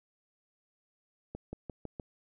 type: accelerating click train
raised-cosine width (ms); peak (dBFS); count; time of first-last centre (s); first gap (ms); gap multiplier
2; -26; 5; 1.35-1.998; 180; 0.93
effects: none